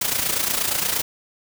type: noise with amplitude modulation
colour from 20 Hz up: white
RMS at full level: -20 dBFS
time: 0.01-1.02 s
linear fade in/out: 5 ms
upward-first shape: sine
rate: 28.5 Hz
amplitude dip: 65%
effects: none